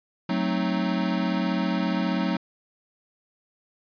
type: chord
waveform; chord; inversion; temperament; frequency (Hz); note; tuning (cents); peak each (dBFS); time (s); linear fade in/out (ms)
square; F# diminished seventh; none; equal; 185 / 220 / 261.6 / 311.1; F#3 / A3 / C4 / Eb4; 0 / 0 / 0 / 0; -27 / -30 / -31 / -31; 0.29-2.37; 5
effects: resampled to 11025 Hz